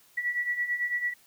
sine beating tone pair, 1938 / 1947 Hz, B6 / B6, -33 / -25 cents, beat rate 9 Hz, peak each -33 / -28 dBFS, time 0.17-1.14 s, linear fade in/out 10 ms, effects white hiss -60 dBFS RMS until 1.26 s + high-pass 60 Hz 12 dB/octave

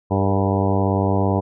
harmonic tone with a mistuned harmonic, 97.7 Hz, G2, 5 cents flat, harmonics 1 / 2 / 3 / 4 / 5 / 6 / 7 / 8 / 9 / 10, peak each -20 / -23 / -25 / -26 / -27 / -28 / -28 / -29 / -30 / -30 dBFS, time 0.1-1.41 s, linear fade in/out 20 ms, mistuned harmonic 5, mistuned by -43 cents, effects none

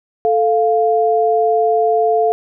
sine tone pair together, 440 / 698.5 Hz, A4 / F5, 0 / 0 cents, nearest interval minor sixth, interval 800 cents, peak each -14 dBFS, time 0.25-2.32 s, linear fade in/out 0 ms, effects none

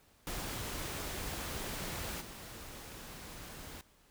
pink noise with level steps, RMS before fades -40 / -48 dBFS, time 0.27-3.81 s, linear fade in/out 0 ms, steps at 2.2 s, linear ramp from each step 20 ms, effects pink hiss -66 dBFS RMS until 4.1 s

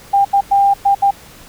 sine tone bursts at uneven times, 797 Hz, G5, 28 cents sharp, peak -8 dBFS, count 5, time 0.13-0.25 / 0.33-0.41 / 0.51-0.74 / 0.85-0.95 / 1.02-1.11 s, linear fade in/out 10 ms, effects pink hiss -40 dBFS RMS until 1.48 s

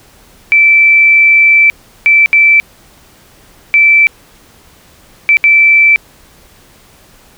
sine tone bursts at uneven times, 2327 Hz, D7, 17 cents flat, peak -3 dBFS, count 6, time 0.52-1.7 / 2.06-2.26 / 2.33-2.6 / 3.74-4.07 / 5.29-5.37 / 5.44-5.96 s, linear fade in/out 0 ms, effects pink hiss -43 dBFS RMS until 7.37 s

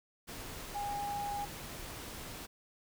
sine tone in noise, 816 Hz, G#5, 31 cents flat, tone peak -35 dBFS, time 0.74-1.46 s, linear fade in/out 20 ms, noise pink, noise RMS -45 dBFS, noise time 0.27-2.47 s, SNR +7 dB, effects none

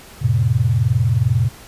sine chord, F major, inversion none, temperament equal with one note detuned, 87.31 / 110 / 129.83 Hz, F2 / A2 / C3, 0 / 0 / -13 cents, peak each -22 / -16 / -17 dBFS, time 0.21-1.49 s, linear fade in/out 20 ms, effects pink hiss -41 dBFS RMS until 1.67 s + resampled to 32000 Hz

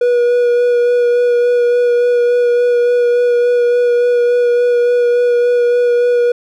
triangle tone with vibrato, 484 Hz, B4, 35 cents flat, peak -7 dBFS, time 0.01-6.32 s, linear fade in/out 5 ms, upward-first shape sine, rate 3.5 Hz, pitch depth 14 cents each way, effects none

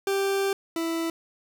40% pulse tone pair in turn, 392.5 / 330.1 Hz, G4 / E4, +2 / +2 cents, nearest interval minor third, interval 300 cents, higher first, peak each -22 / -25 dBFS, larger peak first, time 0.07-0.53 / 0.76-1.1 s, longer first, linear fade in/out 2 ms, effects none

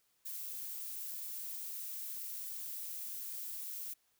violet noise, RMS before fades -43 dBFS, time 0.25-3.94 s, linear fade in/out 10 ms, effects white hiss -75 dBFS RMS until 4.19 s

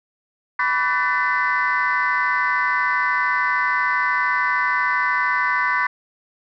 sine tone cluster, 993 / 1146 / 1508 / 1778 / 2014 Hz, B5 / D6 / F#6 / A6 / B6, +9 / -43 / +32 / +18 / +33 cents, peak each -23 dBFS, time 0.59-5.87 s, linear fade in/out 5 ms, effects tanh soft clip ceiling -10 dBFS

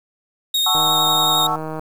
40% pulse tone with vibrato, 3729 Hz, A#7, in tune, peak -15 dBFS, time 0.54-1.47 s, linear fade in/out 5 ms, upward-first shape sine, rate 11 Hz, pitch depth 19 cents each way
sine chord, F# minor seventh, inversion none, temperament equal, 740 / 880 / 1108.7 / 1318.5 Hz, F#5 / A5 / C#6 / E6, 0 / 0 / 0 / 0 cents, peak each -24 dBFS, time 0.66-1.56 s, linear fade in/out 5 ms
click train, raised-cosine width 1 ms, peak -15 dBFS, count 165, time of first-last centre 0.75-1.795 s, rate 157 Hz
effects 7-bit

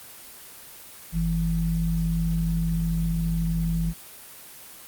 sine tone pair together, 48.7 / 165.7 Hz, G1 / E3, -11 / +9 cents, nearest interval octave + major sixth, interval 2120 cents, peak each -26 / -23 dBFS, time 1.12-3.94 s, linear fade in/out 50 ms, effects white hiss -44 dBFS RMS until 4.87 s + Opus 24 kbps

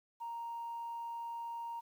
sine tone, 932.3 Hz, A#5, in tune, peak -38 dBFS, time 0.2-1.81 s, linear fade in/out 20 ms, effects tanh soft clip ceiling -36 dBFS + 11-bit

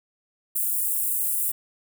white high-pass noise, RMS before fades -25 dBFS, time 0.55-1.52 s, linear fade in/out 10 ms, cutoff 8400 Hz, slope 48 dB/octave, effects none

